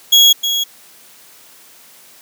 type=tone with echo; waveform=35% pulse; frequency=3322 Hz; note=G#7; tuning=in tune; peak=-4 dBFS; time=0.12-0.33 s; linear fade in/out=10 ms; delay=310 ms; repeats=1; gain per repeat=-9 dB; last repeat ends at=0.64 s; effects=white hiss -44 dBFS RMS until 2.21 s + high-pass 150 Hz 12 dB/octave